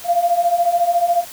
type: beating tone pair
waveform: sine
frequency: 683 / 697 Hz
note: F5 / F5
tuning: -39 / -4 cents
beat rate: 14 Hz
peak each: -19 / -15 dBFS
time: 0.04-1.25 s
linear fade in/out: 50 ms
effects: white hiss -36 dBFS RMS until 1.32 s